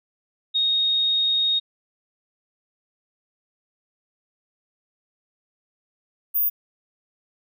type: tone pair in turn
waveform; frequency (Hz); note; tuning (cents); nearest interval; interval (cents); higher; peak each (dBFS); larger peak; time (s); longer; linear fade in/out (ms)
sine; 3729 / 14916; A#7 / A#9; 0 / 0; 2 octaves; 2400; second; -18; neither; 0.54-1.6 / 6.34-6.5; first; 20
effects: none